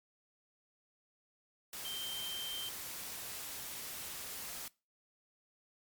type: tone in noise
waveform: sine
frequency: 3136 Hz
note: G7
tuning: in tune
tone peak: -40 dBFS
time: 1.85-2.69 s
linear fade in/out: 2 ms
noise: white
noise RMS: -44 dBFS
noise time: 1.73-4.68 s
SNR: +1 dB
effects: noise-tail reverb RT60 0.3 s tail -23 dB re dry + MP3 96 kbps